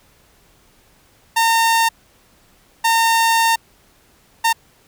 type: tone bursts at uneven times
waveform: sawtooth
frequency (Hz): 912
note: A#5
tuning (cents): -38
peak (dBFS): -9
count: 3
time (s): 1.36-1.89 / 2.84-3.56 / 4.44-4.53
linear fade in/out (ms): 10
effects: pink hiss -54 dBFS RMS until 4.87 s